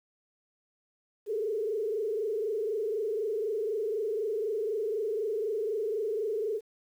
sine tone with frequency modulation, 430 Hz, A4, 40 cents flat, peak -28 dBFS, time 1.26-6.61 s, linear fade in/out 50 ms, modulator 24 Hz, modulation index 1.3, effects 10-bit

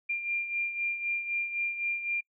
sine beating tone pair, 2390 / 2393.9 Hz, D7 / D7, +30 / +33 cents, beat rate 3.9 Hz, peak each -30 / -37 dBFS, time 0.09-2.21 s, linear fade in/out 10 ms, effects noise-tail reverb RT60 0.1 s tail -26 dB re dry

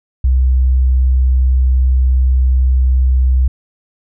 sine tone, 64.1 Hz, C2, 35 cents flat, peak -8 dBFS, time 0.24-3.48 s, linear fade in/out 5 ms, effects none

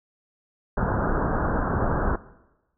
pink low-pass noise, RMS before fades -24 dBFS, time 0.77-2.16 s, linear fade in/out 5 ms, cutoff 1600 Hz, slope 96 dB/octave, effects noise-tail reverb RT60 1.0 s tail -18 dB re dry

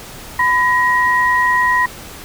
sine tone pair together, 1003 / 1893.4 Hz, B5 / A#6, +26 / +26 cents, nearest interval major seventh, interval 1100 cents, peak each -14 dBFS, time 0.39-1.86 s, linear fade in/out 5 ms, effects pink hiss -34 dBFS RMS until 2.24 s

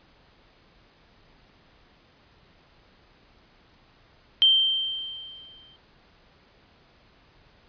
sine tone with exponential decay, 3136 Hz, G7, in tune, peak -13 dBFS, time 4.42-5.76 s, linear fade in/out 0 ms, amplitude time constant 290 ms, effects pink hiss -58 dBFS RMS until 7.68 s + resampled to 11025 Hz

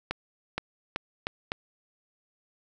accelerating click train, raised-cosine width 0.3 ms, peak -13 dBFS, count 5, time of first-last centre 0.11-1.519 s, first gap 470 ms, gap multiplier 0.81, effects none

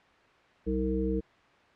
harmonic tone with a mistuned harmonic, 63.5 Hz, B1, 49 cents sharp, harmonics 1 / 3 / 5 / 7, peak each -32 / -32 / -32 / -32 dBFS, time 0.66-1.21 s, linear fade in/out 20 ms, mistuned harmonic 7, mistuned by +51 cents, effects white hiss -59 dBFS RMS until 1.75 s + low-pass 2000 Hz 12 dB/octave

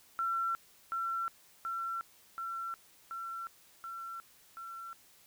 sine tone with echo, 1353 Hz, E6, 45 cents sharp, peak -30 dBFS, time 0.19-0.55 s, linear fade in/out 0 ms, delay 730 ms, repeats 6, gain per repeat -2 dB, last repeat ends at 4.93 s, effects white hiss -62 dBFS RMS until 5.26 s

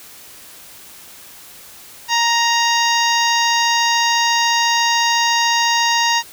harmonic tone with a mistuned harmonic, 934 Hz, A#5, 3 cents sharp, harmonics 1 / 2 / 3 / 4 / 5 / 6 / 7, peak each -17 / -20 / -22 / -23 / -24 / -25 / -25 dBFS, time 2.08-6.23 s, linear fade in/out 50 ms, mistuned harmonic 5, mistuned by +48 cents, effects white hiss -40 dBFS RMS until 6.32 s

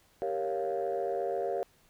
sine chord, G half-diminished seventh, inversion none, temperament equal, 392 / 466.2 / 554.4 / 698.5 Hz, G4 / Bb4 / Db5 / F5, 0 / 0 / 0 / 0 cents, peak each -34 dBFS, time 0.22-1.63 s, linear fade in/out 0 ms, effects tanh soft clip ceiling -23 dBFS + pink hiss -65 dBFS RMS until 1.89 s

